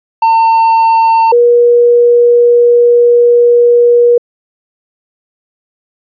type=tone pair in turn; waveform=triangle / sine; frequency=904 / 478.9 Hz; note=A5 / A#4; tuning=+47 / +47 cents; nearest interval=major seventh; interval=1100 cents; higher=first; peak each=-3 dBFS; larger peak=neither; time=0.22-1.32 / 1.32-4.18 s; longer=second; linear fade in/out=5 ms; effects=resampled to 11025 Hz